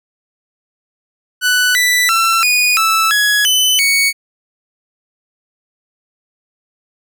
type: tone with pitch steps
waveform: sawtooth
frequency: 1489 / 1977 / 1344 / 2466 / 1316 / 1677 / 3021 / 2229 Hz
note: F#6 / B6 / E6 / D#7 / E6 / G#6 / F#7 / C#7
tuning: +11 / +1 / +33 / -16 / -3 / +16 / +35 / +9 cents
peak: -7 dBFS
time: 1.41-4.13 s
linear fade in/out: 50 ms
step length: 340 ms
effects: none